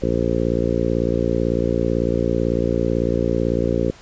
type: harmonic tone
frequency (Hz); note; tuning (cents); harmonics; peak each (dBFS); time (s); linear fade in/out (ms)
58; A#1; -8; 1 / 2 / 3 / 4 / 5 / 6 / 7 / 8 / 9; -26 / -26 / -26 / -26 / -26 / -26 / -26 / -26 / -26; 0.02-3.91; 5
effects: pink hiss -45 dBFS RMS until 4.01 s + resampled to 16000 Hz